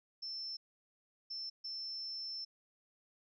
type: tone bursts at uneven times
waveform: sine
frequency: 5330 Hz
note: E8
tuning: 18 cents sharp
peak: -40 dBFS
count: 3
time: 0.22-0.57 / 1.3-1.5 / 1.64-2.45 s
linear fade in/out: 10 ms
effects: none